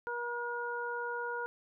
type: harmonic tone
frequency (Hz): 478.4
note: A#4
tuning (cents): +45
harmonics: 1 / 2 / 3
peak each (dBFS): -39 / -39 / -38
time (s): 0.07-1.46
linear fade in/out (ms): 0
effects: none